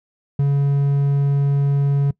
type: tone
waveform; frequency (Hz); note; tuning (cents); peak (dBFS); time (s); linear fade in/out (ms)
triangle; 140.8; C#3; +27; -12; 0.39-2.11; 5
effects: noise-tail reverb RT60 0.1 s tail -22 dB re dry